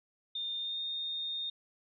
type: tone with pitch glide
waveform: sine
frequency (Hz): 3627 to 3669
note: A#7 to A#7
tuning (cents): -48 to -28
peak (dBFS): -34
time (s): 0.35-1.5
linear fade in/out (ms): 5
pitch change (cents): +20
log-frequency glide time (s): 0.58-0.79
effects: none